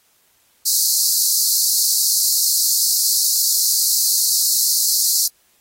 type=high-pass noise; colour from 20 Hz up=pink; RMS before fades=-17 dBFS; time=0.65-5.28 s; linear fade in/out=20 ms; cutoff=4200 Hz; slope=96 dB/octave; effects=white hiss -59 dBFS RMS until 5.6 s + AAC 48 kbps